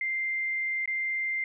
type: tone with dropouts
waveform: sine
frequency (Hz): 2093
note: C7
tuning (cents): 0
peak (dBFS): -27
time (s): 0.01-1.44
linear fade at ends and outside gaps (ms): 2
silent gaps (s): 0.858-0.876
effects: none